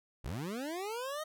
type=linear sweep; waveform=25% pulse; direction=up; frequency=45.54 to 634 Hz; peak=-33 dBFS; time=0.24-1.24 s; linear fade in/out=10 ms; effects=none